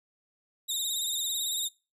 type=tone with vibrato; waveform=20% pulse; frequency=3729 Hz; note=A#7; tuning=in tune; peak=-23 dBFS; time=0.68-1.69 s; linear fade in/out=20 ms; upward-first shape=sine; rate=18 Hz; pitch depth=65 cents each way; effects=noise-tail reverb RT60 0.3 s tail -23 dB re dry